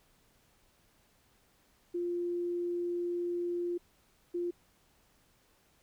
sine tone bursts at uneven times, 349.2 Hz, F4, in tune, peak -31 dBFS, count 2, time 1.94-3.78 / 4.34-4.51 s, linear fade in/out 10 ms, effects pink hiss -68 dBFS RMS until 5.82 s

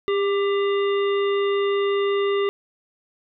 harmonic tone with a mistuned harmonic, 400.3 Hz, G4, 36 cents sharp, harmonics 1 / 3 / 5 / 7 / 9, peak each -19 / -29 / -33 / -36 / -38 dBFS, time 0.08-2.49 s, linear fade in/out 0 ms, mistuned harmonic 3, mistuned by -32 cents, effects none

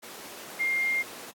sine tone in noise, 2116 Hz, C7, 19 cents sharp, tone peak -24 dBFS, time 0.59-1.03 s, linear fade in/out 20 ms, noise pink, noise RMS -42 dBFS, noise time 0.02-1.32 s, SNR +15 dB, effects high-pass 300 Hz 12 dB/octave + AAC 64 kbps

